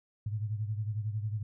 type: beating tone pair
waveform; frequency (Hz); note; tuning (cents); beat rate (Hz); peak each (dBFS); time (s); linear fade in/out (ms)
sine; 105.1 / 116.1; G#2 / A#2; +21 / -7; 11; -32 / -38; 0.26-1.43; 5
effects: none